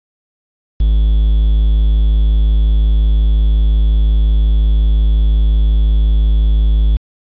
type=tone with quantisation; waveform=triangle; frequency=52.8 Hz; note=G#1; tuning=29 cents sharp; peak=-6 dBFS; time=0.8-6.97 s; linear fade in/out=5 ms; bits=6; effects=resampled to 11025 Hz